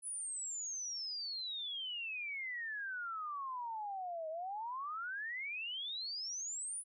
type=exponential two-way sweep; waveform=sine; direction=down then up; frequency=10150 to 622.3 to 10150 Hz; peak=-39 dBFS; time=0.02-6.84 s; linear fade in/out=50 ms; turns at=4.29 s; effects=none